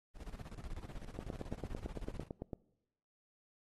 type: noise with tremolo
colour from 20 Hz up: brown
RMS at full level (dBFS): -44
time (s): 0.14-2.29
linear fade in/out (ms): 50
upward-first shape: square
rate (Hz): 16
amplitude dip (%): 75
type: click train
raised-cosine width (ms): 2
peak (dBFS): -27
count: 13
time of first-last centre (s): 1.19-2.532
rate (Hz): 8.94
effects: noise-tail reverb RT60 0.9 s tail -22 dB re dry + AAC 32 kbps